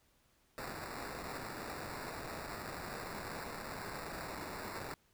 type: noise with sample-and-hold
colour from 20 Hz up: white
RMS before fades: -44 dBFS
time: 0.58-4.94 s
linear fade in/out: 0 ms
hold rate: 3150 Hz
effects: pink hiss -72 dBFS RMS until 5.13 s